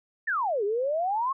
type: exponential two-way sweep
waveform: sine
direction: down then up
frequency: 1864.7 to 392 to 1110 Hz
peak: -24 dBFS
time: 0.27-1.33 s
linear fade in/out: 10 ms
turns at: 0.64 s
effects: none